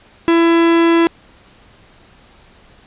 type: tone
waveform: 45% pulse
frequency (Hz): 334.5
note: E4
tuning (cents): +25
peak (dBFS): -9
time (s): 0.28-1.07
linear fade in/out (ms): 0
effects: pink hiss -47 dBFS RMS until 2.86 s + resampled to 8000 Hz